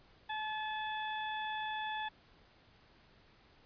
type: harmonic tone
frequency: 862 Hz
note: A5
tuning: 36 cents flat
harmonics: 1 / 2 / 3 / 4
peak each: -38 / -42 / -49 / -46 dBFS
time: 0.29-2.09 s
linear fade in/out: 10 ms
effects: pink hiss -64 dBFS RMS until 3.65 s + resampled to 11025 Hz